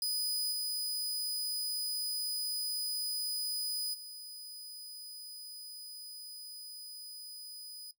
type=tone with level steps; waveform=sawtooth; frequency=4978 Hz; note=D#8; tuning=in tune; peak=-28 / -30 / -41 dBFS; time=0.02-7.91 s; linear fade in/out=2 ms; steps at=0.51 / 3.93 s; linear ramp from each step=20 ms; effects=noise-tail reverb RT60 0.1 s tail -17 dB re dry